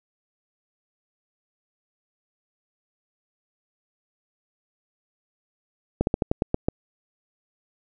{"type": "slowing click train", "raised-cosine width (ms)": 2, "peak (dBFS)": -7, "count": 8, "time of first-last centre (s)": [6.01, 6.685], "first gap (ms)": 61, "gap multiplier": 1.15, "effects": []}